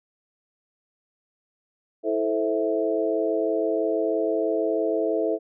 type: harmonic tone with a mistuned harmonic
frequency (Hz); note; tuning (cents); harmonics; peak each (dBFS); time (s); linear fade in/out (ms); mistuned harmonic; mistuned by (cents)
109.3; A2; -11; 3 / 4 / 5 / 6; -27 / -25 / -29 / -27; 2.03-5.39; 50; 5; -75
effects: none